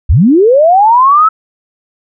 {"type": "linear sweep", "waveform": "sine", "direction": "up", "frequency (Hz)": [49, 1321], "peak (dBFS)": -3, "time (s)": [0.09, 1.29], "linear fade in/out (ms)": 10, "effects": []}